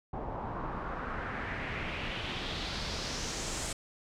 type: noise with low-pass filter sweep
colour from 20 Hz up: pink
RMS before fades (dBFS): -37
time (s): 0.13-3.73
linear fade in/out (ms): 5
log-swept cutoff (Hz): 760 to 8300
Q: 2.5
effects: none